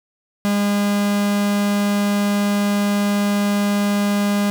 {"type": "tone", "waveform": "45% pulse", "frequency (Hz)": 203.7, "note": "G#3", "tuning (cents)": -33, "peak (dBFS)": -16, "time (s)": [0.45, 4.5], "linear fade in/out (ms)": 0, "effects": []}